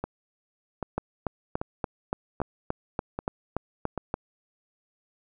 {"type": "two click trains", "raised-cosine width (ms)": 1, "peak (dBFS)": [-16, -13], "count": [6, 12], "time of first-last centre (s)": [[0.04, 3.977], [0.98, 4.141]], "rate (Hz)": [1.27, 3.48], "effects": []}